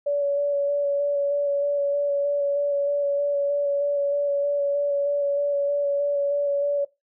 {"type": "tone with vibrato", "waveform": "sine", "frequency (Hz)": 570, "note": "C#5", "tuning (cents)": 48, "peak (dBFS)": -20, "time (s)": [0.06, 6.85], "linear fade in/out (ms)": 10, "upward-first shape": "square", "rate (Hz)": 3.2, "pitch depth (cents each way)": 12, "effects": ["noise-tail reverb RT60 0.2 s tail -19 dB re dry"]}